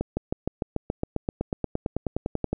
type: accelerating click train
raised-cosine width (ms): 2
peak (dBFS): -12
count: 22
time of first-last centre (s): 0.01-2.53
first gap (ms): 160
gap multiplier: 0.97
effects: none